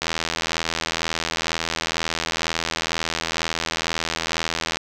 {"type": "click train", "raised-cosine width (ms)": 0.2, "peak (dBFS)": -5, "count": 391, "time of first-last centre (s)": [0.02, 4.77], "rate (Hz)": 82.1, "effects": []}